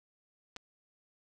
clicks, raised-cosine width 0.2 ms, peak -26 dBFS, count 2, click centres 0.563 / 0.567 s, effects none

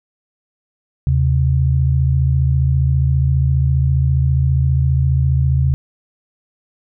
sine tone pair together, 78.27 / 133.1 Hz, D#2 / C3, +11 / +30 cents, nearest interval major sixth, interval 919 cents, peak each -15 / -14 dBFS, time 1.07-5.74 s, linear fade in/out 0 ms, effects none

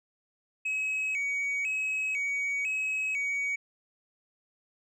sine tone with vibrato, 2400 Hz, D7, 37 cents sharp, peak -25 dBFS, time 0.65-3.56 s, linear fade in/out 10 ms, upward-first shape square, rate 1 Hz, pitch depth 110 cents each way, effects tanh soft clip ceiling -27 dBFS

